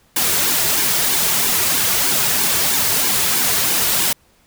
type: noise with flanger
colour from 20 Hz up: white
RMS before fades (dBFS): -17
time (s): 0.16-4.13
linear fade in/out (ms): 5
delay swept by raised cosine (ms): 1.5 to 3.9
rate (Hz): 3.1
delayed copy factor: -0.6
effects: pink hiss -56 dBFS RMS until 4.46 s